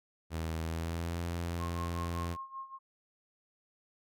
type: tone with pitch glide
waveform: sawtooth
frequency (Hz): 81 to 85.47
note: E2 to F2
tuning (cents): -30 to -37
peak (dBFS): -30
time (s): 0.3-2.37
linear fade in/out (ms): 50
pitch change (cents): +93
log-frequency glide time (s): 0.61-1.2
type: tone with tremolo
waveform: sine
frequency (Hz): 1072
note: C6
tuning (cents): +42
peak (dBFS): -38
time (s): 1.58-2.79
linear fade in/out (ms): 50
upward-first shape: sine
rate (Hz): 5.2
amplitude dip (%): 80
effects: none